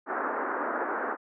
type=band-pass noise; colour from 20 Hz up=white; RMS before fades=-31 dBFS; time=0.06-1.17 s; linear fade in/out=50 ms; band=250 to 1600 Hz; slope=48 dB/octave; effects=none